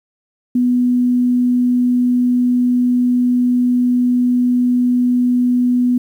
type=tone; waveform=sine; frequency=246.9 Hz; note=B3; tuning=in tune; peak=-11 dBFS; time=0.55-5.98 s; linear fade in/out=5 ms; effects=8-bit